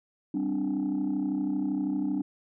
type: chord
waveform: sine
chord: G suspended fourth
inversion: none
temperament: just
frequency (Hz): 196 / 261.3 / 294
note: G3 / C4 / D4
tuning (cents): 0 / -2 / +2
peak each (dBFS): -31 / -30 / -27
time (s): 0.34-2.22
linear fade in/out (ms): 5
effects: tanh soft clip ceiling -22 dBFS